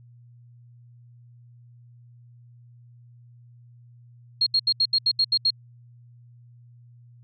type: tone bursts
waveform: sine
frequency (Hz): 4261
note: C8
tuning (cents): +31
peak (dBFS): -17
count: 9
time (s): 4.41-5.505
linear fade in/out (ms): 5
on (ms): 55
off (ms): 75
effects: added 120 Hz sine -48 dBFS peak until 7.23 s